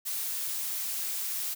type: noise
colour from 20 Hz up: blue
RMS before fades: -33 dBFS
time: 0.05-1.55 s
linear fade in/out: 20 ms
effects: none